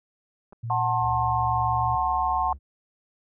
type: clicks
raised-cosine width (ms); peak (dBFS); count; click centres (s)
1; -34; 2; 0.525 / 0.53
type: tone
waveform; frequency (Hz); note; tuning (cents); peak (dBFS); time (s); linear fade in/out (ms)
sine; 115.8; A#2; -11; -29; 0.63-1.96; 10
type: chord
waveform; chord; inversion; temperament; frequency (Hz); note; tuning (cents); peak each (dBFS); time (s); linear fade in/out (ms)
sine; F# diminished; none; just; 740 / 888 / 1065.6; F#5 / A5 / C6; 0 / +16 / +31; -26; 0.7-2.53; 2
type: tone with pitch glide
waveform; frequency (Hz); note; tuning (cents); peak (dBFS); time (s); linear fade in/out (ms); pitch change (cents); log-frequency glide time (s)
triangle; 69.1 to 68.5; C#2 to C#2; -5 to -20; -33; 1-2.59; 50; -15; 1.69-1.88
effects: none